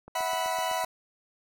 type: click train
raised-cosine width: 1 ms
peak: -31 dBFS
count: 7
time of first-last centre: 0.08-0.84 s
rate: 7.89 Hz
type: chord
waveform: 40% pulse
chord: E suspended second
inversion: none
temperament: equal with one note detuned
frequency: 649.4 / 740 / 987.8 Hz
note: E5 / F#5 / B5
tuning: -26 / 0 / 0 cents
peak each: -32 / -31 / -30 dBFS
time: 0.15-0.85 s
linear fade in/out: 5 ms
effects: none